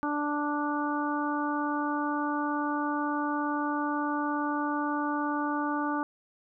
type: harmonic tone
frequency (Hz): 293.7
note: D4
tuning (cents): 0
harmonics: 1 / 2 / 3 / 4 / 5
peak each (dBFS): -30 / -39 / -33 / -34 / -37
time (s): 0.03-6.03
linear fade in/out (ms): 0
effects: none